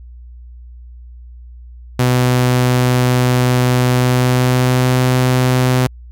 sawtooth tone with pitch glide, 125.2 to 127.17 Hz, B2 to C3, +24 to -49 cents, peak -7 dBFS, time 1.99-5.87 s, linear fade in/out 5 ms, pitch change +27 cents, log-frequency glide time 3.93-4.94 s, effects added 60 Hz sine -33 dBFS peak until 6.11 s

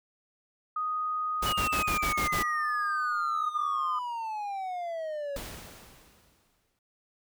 sine tone with pitch glide, 1244.5 to 1223.1 Hz, D#6 to D#6, 0 to -30 cents, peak -28 dBFS, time 0.76-3.99 s, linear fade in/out 5 ms, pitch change -30 cents, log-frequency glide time 1.85-2.2 s
pink noise bursts, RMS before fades -32 dBFS, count 7, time 1.42-2.43 s, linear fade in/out 10 ms, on 110 ms, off 40 ms
triangle exponential sweep, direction down, 2960 to 553 Hz, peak -30 dBFS, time 1.46-5.37 s, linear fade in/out 5 ms
pink noise with exponential decay, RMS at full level -38 dBFS, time 5.36-6.79 s, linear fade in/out 2 ms, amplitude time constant 310 ms
effects none

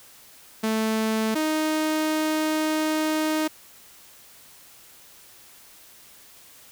sawtooth tone pair in turn, 220 / 311.1 Hz, A3 / D#4, 0 / 0 cents, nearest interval tritone, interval 600 cents, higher second, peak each -18 dBFS, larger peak neither, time 0.63-1.35 / 1.35-3.48 s, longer second, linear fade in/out 10 ms, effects white hiss -50 dBFS RMS until 6.71 s

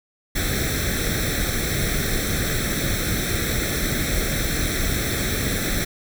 pink noise with comb filter, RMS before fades -23 dBFS, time 0.35-5.85 s, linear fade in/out 10 ms, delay 0.52 ms, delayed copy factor +0.85, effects none

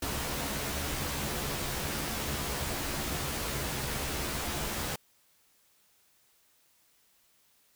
pink noise with comb filter, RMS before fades -34 dBFS, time 0.02-4.96 s, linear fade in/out 5 ms, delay 14 ms, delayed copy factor +0.65, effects white hiss -67 dBFS RMS until 7.75 s

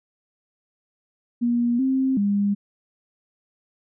sine tone with pitch steps, 238.7 / 264.2 / 202.2 Hz, A#3 / C4 / G#3, +41 / +17 / -46 cents, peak -18 dBFS, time 1.41-2.55 s, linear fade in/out 20 ms, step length 380 ms, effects none

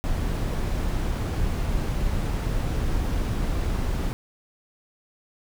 brown noise, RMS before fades -25 dBFS, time 0.04-4.13 s, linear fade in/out 0 ms, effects none

